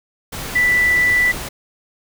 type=tone in noise; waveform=sine; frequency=1975.5 Hz; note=B6; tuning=in tune; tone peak=-12 dBFS; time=0.55-1.32 s; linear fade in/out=10 ms; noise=pink; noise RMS=-28 dBFS; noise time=0.32-1.49 s; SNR=+13 dB; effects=none